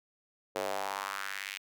square tone with high-pass filter sweep, 49 Hz, G1, in tune, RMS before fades -37 dBFS, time 0.55-1.58 s, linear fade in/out 10 ms, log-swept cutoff 490 to 2500 Hz, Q 2.5, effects none

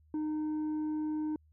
sine tone with tanh clipping, 306.9 Hz, D#4, 24 cents flat, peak -32 dBFS, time 0.14-1.36 s, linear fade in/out 2 ms, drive 4 dB, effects added 77 Hz sine -61 dBFS peak until 1.52 s

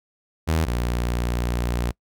sawtooth tone pair in turn, 80.1 / 59.77 Hz, E2 / A#1, -49 / +44 cents, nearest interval perfect fourth, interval 507 cents, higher first, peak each -15 / -18 dBFS, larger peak first, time 0.47-0.66 / 0.66-1.92 s, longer second, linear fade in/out 20 ms, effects noise-tail reverb RT60 0.1 s tail -25 dB re dry

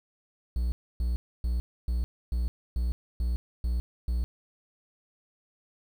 triangle tone bursts, 60 Hz, B1, 49 cents flat, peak -23 dBFS, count 9, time 0.56-4.24 s, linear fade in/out 0 ms, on 160 ms, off 280 ms, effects 9-bit

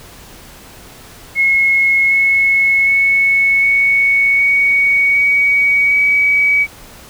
sine tone with pitch steps, 2172 / 2188 / 2205 / 2221 / 2238 / 2255 / 2272 Hz, C#7 / C#7 / C#7 / C#7 / C#7 / C#7 / C#7, -36 / -23 / -10 / +3 / +16 / +29 / +42 cents, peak -9 dBFS, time 1.35-6.67 s, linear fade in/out 50 ms, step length 760 ms, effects pink hiss -38 dBFS RMS until 7.09 s

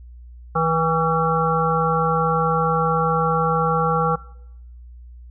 harmonic tone with a mistuned harmonic, 162.3 Hz, E3, 27 cents flat, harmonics 1 / 3 / 5 / 7 / 8, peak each -23 / -23 / -23 / -23 / -23 dBFS, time 0.55-4.16 s, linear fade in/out 10 ms, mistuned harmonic 8, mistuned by +73 cents, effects noise-tail reverb RT60 0.8 s tail -21 dB re dry + added 60 Hz sine -38 dBFS peak until 5.3 s

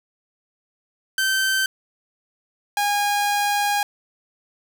sawtooth tone pair in turn, 1548 / 818.4 Hz, G6 / G#5, -22 / -26 cents, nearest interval major seventh, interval 1104 cents, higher first, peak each -15 dBFS, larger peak neither, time 1.18-1.66 / 2.77-3.83 s, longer second, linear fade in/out 2 ms, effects 7-bit

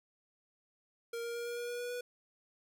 square tone with pitch steps, 466.2 / 469.4 / 472.7 / 476 / 479.3 / 482.6 / 486 / 489.4 Hz, A#4 / A#4 / A#4 / A#4 / A#4 / B4 / B4 / B4, 0 / +12 / +24 / +36 / +48 / -40 / -28 / -16 cents, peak -38 dBFS, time 1.13-2.01 s, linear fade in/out 5 ms, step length 110 ms, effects none

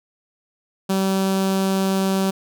sawtooth tone with notch filter, 192.2 Hz, G3, 34 cents flat, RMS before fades -20 dBFS, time 0.89-2.31 s, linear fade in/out 10 ms, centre 2000 Hz, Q 1.9, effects none

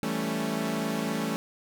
sawtooth chord, A dominant seventh, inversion second, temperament equal, 164.81 / 196 / 220 / 277.2 Hz, E3 / G3 / A3 / C#4, 0 / 0 / 0 / 0 cents, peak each -31 / -31 / -27 / -30 dBFS, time 0.03-1.36 s, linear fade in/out 0 ms, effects none

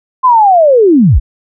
sine linear sweep, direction down, 1049 to 32.49 Hz, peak -3 dBFS, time 0.23-1.2 s, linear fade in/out 20 ms, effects none

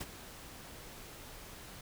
pink noise with ADSR envelope, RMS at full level -39 dBFS, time 0-1.81 s, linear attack 11 ms, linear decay 32 ms, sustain -11 dB, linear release 3 ms, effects none

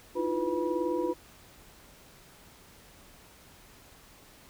sine tone cluster, 311.3 / 329.2 / 350.3 / 496.6 / 970 Hz, D#4 / E4 / F4 / B4 / B5, +1 / -2 / +5 / +9 / -31 cents, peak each -35 / -36 / -31 / -32 / -37 dBFS, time 0.15-1.14 s, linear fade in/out 20 ms, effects pink hiss -55 dBFS RMS until 4.49 s

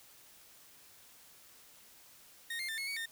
30% pulse tone with pitch steps, 1854 / 2115 / 1789 / 2179 / 2245 / 1825 Hz, A#6 / C7 / A6 / C#7 / C#7 / A#6, -10 / +18 / +28 / -30 / +21 / -37 cents, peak -34 dBFS, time 2.5-3.058 s, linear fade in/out 5 ms, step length 93 ms, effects white hiss -59 dBFS RMS until 3.11 s

